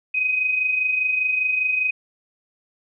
sine tone pair together, 2489 / 2514 Hz, D#7 / D#7, 0 / +17 cents, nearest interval unison, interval 17 cents, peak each -28 / -19 dBFS, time 0.14-1.91 s, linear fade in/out 10 ms, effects none

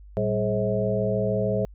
sine tone cluster, 114 / 194.7 / 421.9 / 535 / 641 Hz, A#2 / G3 / G#4 / C5 / E5, -38 / -12 / +27 / +38 / -49 cents, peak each -28 dBFS, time 0.17-1.65 s, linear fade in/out 0 ms, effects added 50 Hz sine -43 dBFS peak until 1.74 s

